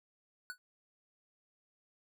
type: tone with exponential decay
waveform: square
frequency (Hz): 1480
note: F#6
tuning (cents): 0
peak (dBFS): -37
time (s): 0.5-0.58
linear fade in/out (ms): 0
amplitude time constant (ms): 17
effects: none